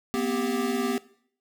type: tone cluster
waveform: square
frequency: 235.5 / 255.2 / 393.9 Hz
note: A#3 / C4 / G4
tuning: +18 / -43 / +8 cents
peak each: -30 dBFS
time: 0.14-0.98 s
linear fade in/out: 0 ms
effects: noise-tail reverb RT60 0.6 s tail -19 dB re dry